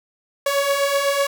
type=beating tone pair; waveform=sawtooth; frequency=554.4 / 562.4 Hz; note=C#5 / C#5; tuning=0 / +25 cents; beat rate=8 Hz; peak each=-20 / -15 dBFS; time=0.46-1.27 s; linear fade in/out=5 ms; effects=none